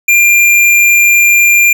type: tone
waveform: square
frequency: 2392 Hz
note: D7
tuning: 31 cents sharp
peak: -5 dBFS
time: 0.08-1.73 s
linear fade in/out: 5 ms
effects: none